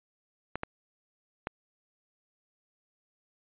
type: clicks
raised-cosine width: 0.5 ms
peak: -17 dBFS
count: 3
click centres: 0.556 / 0.634 / 1.471 s
effects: resampled to 8000 Hz